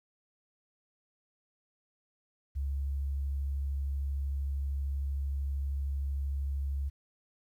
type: tone with vibrato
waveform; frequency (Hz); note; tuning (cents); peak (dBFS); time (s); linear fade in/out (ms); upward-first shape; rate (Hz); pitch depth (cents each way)
sine; 69.3; C#2; 0; -30; 2.55-6.9; 20; sine; 13; 10
effects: 11-bit